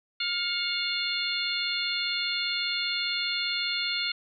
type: harmonic tone with a mistuned harmonic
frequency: 705 Hz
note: F5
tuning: 16 cents sharp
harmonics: 2 / 3 / 4 / 5 / 6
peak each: -36 / -33 / -34 / -33 / -31 dBFS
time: 0.2-4.12 s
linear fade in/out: 5 ms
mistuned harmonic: 3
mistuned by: +54 cents
effects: none